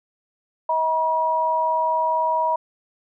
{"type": "tone pair together", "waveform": "sine", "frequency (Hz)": [636.6, 961], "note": ["D#5", "B5"], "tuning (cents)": [39, -48], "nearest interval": "perfect fifth", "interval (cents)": 713, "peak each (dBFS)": [-24, -19], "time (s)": [0.69, 2.56], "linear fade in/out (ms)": 5, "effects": []}